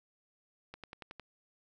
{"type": "accelerating click train", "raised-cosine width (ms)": 0.3, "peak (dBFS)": -29, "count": 6, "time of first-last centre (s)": [0.74, 1.197], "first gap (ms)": 97, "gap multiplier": 0.97, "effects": []}